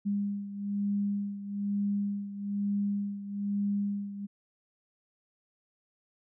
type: beating tone pair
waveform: sine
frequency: 201.9 / 203 Hz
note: G#3 / G#3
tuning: -49 / -39 cents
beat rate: 1.1 Hz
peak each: -30 / -35 dBFS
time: 0.05-4.27 s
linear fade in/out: 20 ms
effects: none